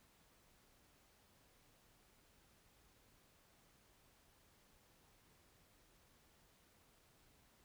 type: silence
effects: pink hiss -71 dBFS RMS until 7.64 s